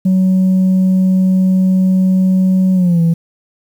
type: tone with pitch glide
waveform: sine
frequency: 187.1 to 166.69 Hz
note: F#3 to E3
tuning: +20 to +20 cents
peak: -6 dBFS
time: 0.05-3.14 s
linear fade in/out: 10 ms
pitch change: -200 cents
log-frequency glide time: 2.74-3.01 s
effects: tanh soft clip ceiling -7 dBFS + 7-bit